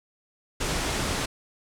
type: low-pass noise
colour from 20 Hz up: pink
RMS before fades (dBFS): -28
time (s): 0.6-1.26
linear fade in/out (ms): 10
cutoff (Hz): 9600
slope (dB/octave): 24
effects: none